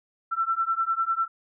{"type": "beating tone pair", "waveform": "sine", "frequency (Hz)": [1337, 1347], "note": ["E6", "E6"], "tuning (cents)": [24, 37], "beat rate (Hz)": 10, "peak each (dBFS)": -26, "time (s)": [0.31, 1.28], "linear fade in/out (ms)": 20, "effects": []}